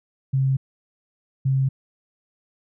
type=tone pair in turn; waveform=sine; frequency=133.9 / 133.9 Hz; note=C3 / C3; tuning=+40 / +40 cents; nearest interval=unison; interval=0 cents; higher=neither; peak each=-17 dBFS; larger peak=neither; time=0.33-0.57 / 1.45-1.69 s; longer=neither; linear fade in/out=10 ms; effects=none